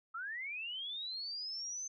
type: linear sweep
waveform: sine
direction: up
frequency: 1279 to 6272 Hz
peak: -39 dBFS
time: 0.14-1.88 s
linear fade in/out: 10 ms
effects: none